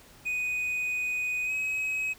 triangle tone with pitch glide, 2489 to 2546 Hz, D#7 to D#7, 0 to +39 cents, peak -26 dBFS, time 0.25-2.14 s, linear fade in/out 20 ms, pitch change +39 cents, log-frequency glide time 1.45-1.52 s, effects pink hiss -54 dBFS RMS until 2.18 s

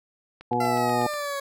click train, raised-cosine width 0.3 ms, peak -27 dBFS, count 7, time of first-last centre 0.41-1.137 s, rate 8.25 Hz
harmonic tone, 121.2 Hz, B2, 32 cents flat, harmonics 1 / 2 / 3 / 4 / 6 / 7, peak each -33 / -29 / -31 / -30 / -29 / -25 dBFS, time 0.51-1.07 s, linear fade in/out 5 ms
20% pulse exponential sweep, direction down, 681 to 554 Hz, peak -23 dBFS, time 0.6-1.4 s, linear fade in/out 5 ms
effects none

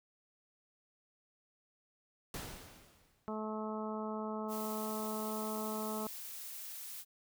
pink noise with exponential decay, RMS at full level -41 dBFS, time 2.34-3.36 s, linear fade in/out 2 ms, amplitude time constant 220 ms
harmonic tone, 216 Hz, A3, 32 cents flat, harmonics 1 / 2 / 3 / 4 / 5 / 6, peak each -40 / -43 / -45 / -46 / -47 / -48 dBFS, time 3.28-6.07 s, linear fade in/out 0 ms
blue noise, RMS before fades -46 dBFS, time 4.48-7.05 s, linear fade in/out 50 ms
effects none

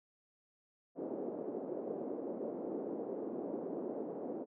white band-pass noise, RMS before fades -41 dBFS, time 0.95-4.46 s, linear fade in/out 50 ms, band 240 to 510 Hz, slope 24 dB/octave, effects none

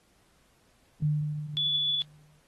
sine tone with exponential decay, 150 Hz, D3, 37 cents sharp, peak -21 dBFS, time 1.02-2.4 s, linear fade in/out 5 ms, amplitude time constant 300 ms
sine tone, 3438 Hz, A7, 41 cents flat, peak -25 dBFS, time 1.57-2.02 s, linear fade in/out 0 ms
effects pink hiss -66 dBFS RMS until 2.47 s + AAC 32 kbps

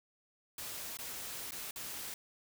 white noise with dropouts, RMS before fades -43 dBFS, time 0.58-2.14 s, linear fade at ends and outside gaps 2 ms, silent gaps 0.971-0.988 / 1.509-1.519 / 1.71-1.759 s, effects none

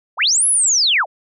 sine linear two-way sweep, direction up then down, 498.1 to 11070 to 498.1 Hz, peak -12 dBFS, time 0.17-1.06 s, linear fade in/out 50 ms, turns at 0.47 s, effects none

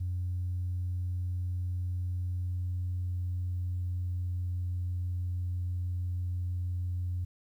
sine tone with pitch glide, 90 to 89.38 Hz, F#2 to F2, -47 to +41 cents, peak -29 dBFS, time 0-7.25 s, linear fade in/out 10 ms, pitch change -12 cents, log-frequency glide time 2.44-4.71 s, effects tanh soft clip ceiling -26 dBFS + 11-bit

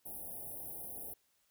white band-stop noise, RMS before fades -45 dBFS, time 0.05-1.14 s, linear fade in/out 10 ms, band 850 to 9600 Hz, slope 96 dB/octave, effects white hiss -75 dBFS RMS until 1.5 s

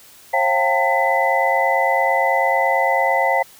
sine tone cluster, 537 / 694 / 783 / 903 / 2004 Hz, C5 / F5 / G5 / A5 / B6, +45 / -11 / -2 / +45 / +25 cents, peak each -21 dBFS, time 0.33-3.43 s, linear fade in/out 10 ms, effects white hiss -46 dBFS RMS until 3.59 s

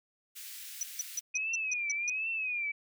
white high-pass noise, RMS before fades -45 dBFS, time 0.35-1.21 s, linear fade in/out 20 ms, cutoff 1800 Hz, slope 24 dB/octave
sine tone bursts, 5920 Hz, F#8, in tune, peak -30 dBFS, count 8, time 0.81-2.098 s, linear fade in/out 2 ms, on 21 ms, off 160 ms
sine tone with vibrato, 2489 Hz, D#7, in tune, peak -31 dBFS, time 1.34-2.72 s, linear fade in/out 10 ms, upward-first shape triangle, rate 1.3 Hz, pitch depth 150 cents each way
effects none

